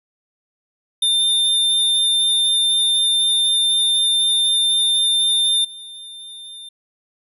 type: tone with level steps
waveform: square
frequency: 3602 Hz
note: A7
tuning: 40 cents sharp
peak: -15 / -34 dBFS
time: 1.02-6.69 s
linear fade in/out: 5 ms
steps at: 5.64 s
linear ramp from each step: 10 ms
effects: resampled to 32000 Hz